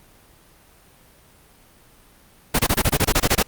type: noise bursts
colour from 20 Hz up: pink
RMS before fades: -17 dBFS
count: 12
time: 2.54-3.429 s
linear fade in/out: 10 ms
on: 53 ms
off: 23 ms
effects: pink hiss -52 dBFS RMS until 3.47 s + Opus 32 kbps